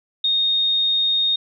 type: tone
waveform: sine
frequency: 3700 Hz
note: A#7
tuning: 14 cents flat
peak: -16 dBFS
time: 0.24-1.36 s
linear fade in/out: 5 ms
effects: none